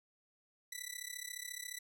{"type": "tone with amplitude modulation", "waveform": "10% pulse", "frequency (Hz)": 1975.5, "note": "B6", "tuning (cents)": 0, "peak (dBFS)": -30, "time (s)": [0.72, 1.79], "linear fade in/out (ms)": 5, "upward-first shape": "sine", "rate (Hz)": 34.3, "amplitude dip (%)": 90, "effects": []}